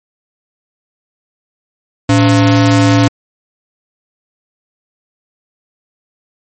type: ring-modulated tone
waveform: square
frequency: 198.6 Hz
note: G3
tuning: 23 cents sharp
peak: -4 dBFS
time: 2.09-3.08 s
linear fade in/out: 5 ms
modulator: 86.4 Hz
effects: MP3 32 kbps